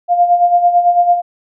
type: tone with tremolo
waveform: sine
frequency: 702 Hz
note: F5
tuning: 9 cents sharp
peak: -5 dBFS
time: 0.08-1.22 s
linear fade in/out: 50 ms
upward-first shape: sine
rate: 9 Hz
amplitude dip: 65%
effects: none